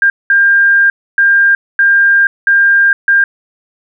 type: tone bursts at uneven times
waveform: sine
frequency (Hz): 1600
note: G6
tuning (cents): +35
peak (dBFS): -5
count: 6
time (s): 0.02-0.1 / 0.3-0.9 / 1.18-1.55 / 1.79-2.27 / 2.47-2.93 / 3.08-3.24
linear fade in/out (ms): 2
effects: none